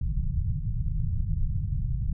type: low-pass noise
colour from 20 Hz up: pink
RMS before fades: -27 dBFS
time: 0.01-2.13 s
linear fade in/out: 5 ms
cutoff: 160 Hz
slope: 48 dB/octave
effects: none